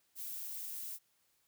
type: noise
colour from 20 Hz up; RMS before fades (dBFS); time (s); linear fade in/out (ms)
violet; -43; 0.15-0.99; 50
effects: white hiss -75 dBFS RMS until 1.47 s